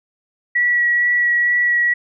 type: tone with vibrato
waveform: sine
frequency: 1932 Hz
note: B6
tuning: 39 cents flat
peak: -13 dBFS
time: 0.55-1.94 s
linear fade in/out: 10 ms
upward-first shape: sine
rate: 2.2 Hz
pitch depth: 11 cents each way
effects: none